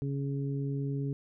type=harmonic tone; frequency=139.2 Hz; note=C#3; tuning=8 cents sharp; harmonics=1 / 2 / 3; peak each=-31 / -37 / -41 dBFS; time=0.02-1.13 s; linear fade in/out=0 ms; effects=none